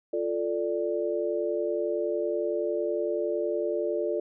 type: chord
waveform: sine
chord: D minor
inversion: first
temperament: equal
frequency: 349.2 / 440 / 587.3 Hz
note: F4 / A4 / D5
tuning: 0 / 0 / 0 cents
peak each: -30 dBFS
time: 0.13-4.2 s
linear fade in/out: 5 ms
effects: none